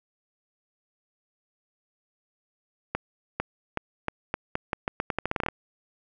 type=accelerating click train; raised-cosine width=0.5 ms; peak=-11 dBFS; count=18; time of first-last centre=2.95-5.486 s; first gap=450 ms; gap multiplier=0.83; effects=none